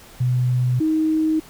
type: tone pair in turn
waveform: sine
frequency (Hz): 125.1 / 314.6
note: B2 / D#4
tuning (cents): +23 / +19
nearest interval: octave + major third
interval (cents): 1596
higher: second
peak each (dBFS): -16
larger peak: neither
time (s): 0.2-0.8 / 0.8-1.4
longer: neither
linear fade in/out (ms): 10
effects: pink hiss -45 dBFS RMS until 1.49 s